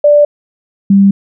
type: tone pair in turn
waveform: sine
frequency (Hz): 587.3 / 197.35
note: D5 / G3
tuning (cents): 0 / +12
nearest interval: octave + perfect fifth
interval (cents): 1888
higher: first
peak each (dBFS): -3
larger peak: neither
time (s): 0.04-0.25 / 0.9-1.11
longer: neither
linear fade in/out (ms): 5
effects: none

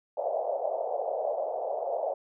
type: band-pass noise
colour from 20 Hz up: pink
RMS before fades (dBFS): -31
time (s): 0.17-2.14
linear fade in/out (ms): 5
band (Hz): 540 to 710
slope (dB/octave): 48
effects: none

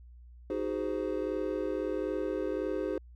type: chord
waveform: triangle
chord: Ab dominant seventh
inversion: second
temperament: just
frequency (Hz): 311.5 / 373.8 / 415.3 / 519.1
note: Eb4 / Gb4 / Ab4 / C5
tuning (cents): +2 / +18 / 0 / -14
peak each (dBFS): -34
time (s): 0.5-2.98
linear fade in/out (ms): 2
effects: added 60 Hz sine -49 dBFS peak until 3.15 s

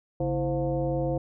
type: tone with frequency modulation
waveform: sine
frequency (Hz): 329.6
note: E4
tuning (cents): 0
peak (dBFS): -24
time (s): 0.2-1.18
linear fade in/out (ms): 5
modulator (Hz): 191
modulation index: 1.6
effects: none

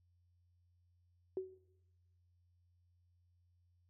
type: tone with exponential decay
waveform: sine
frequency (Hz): 376.1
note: F#4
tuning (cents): +28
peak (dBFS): -33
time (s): 1.37-1.58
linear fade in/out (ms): 1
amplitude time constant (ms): 45
effects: noise-tail reverb RT60 1.0 s tail -21 dB re dry + added 88 Hz sine -70 dBFS peak until 3.89 s

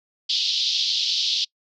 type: band-pass noise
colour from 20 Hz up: pink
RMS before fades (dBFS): -23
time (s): 0.29-1.45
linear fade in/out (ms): 10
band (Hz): 3200 to 5100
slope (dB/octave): 48
effects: noise-tail reverb RT60 0.1 s tail -26 dB re dry

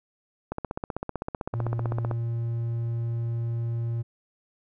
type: click train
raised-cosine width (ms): 1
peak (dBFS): -16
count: 26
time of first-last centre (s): 0.52-2.112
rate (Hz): 15.7
type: tone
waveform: triangle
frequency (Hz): 116.54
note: A#2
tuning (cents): 0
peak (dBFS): -24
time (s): 1.53-4.03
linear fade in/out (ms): 20
effects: none

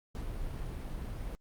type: noise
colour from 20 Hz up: brown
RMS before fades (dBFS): -38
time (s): 0.15-1.35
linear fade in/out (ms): 0
effects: Opus 48 kbps

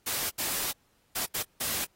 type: noise bursts at uneven times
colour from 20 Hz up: white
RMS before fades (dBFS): -31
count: 5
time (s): 0.06-0.3 / 0.38-0.72 / 1.15-1.26 / 1.34-1.43 / 1.6-1.85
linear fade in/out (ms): 10
effects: pink hiss -69 dBFS RMS until 1.95 s + AAC 48 kbps

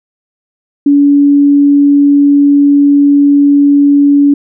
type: tone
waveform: sine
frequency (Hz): 285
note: C#4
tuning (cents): +48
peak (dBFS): -3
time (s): 0.86-4.34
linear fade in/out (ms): 5
effects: none

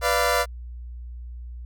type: chord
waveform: 20% pulse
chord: B diminished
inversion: none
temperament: equal with one note detuned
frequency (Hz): 493.9 / 587.3 / 689.2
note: B4 / D5 / F5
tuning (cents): 0 / 0 / -23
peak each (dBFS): -19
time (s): 0.01-0.46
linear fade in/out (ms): 50
effects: added 60 Hz sine -34 dBFS peak until 1.65 s

